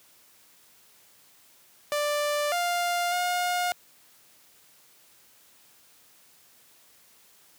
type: tone with pitch steps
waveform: sawtooth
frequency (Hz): 589 / 701 / 714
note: D5 / F5 / F5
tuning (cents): +5 / +6 / +38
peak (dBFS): -21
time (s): 1.92-3.72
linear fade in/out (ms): 0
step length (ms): 600
effects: white hiss -58 dBFS RMS until 7.58 s + high-pass 80 Hz 12 dB/octave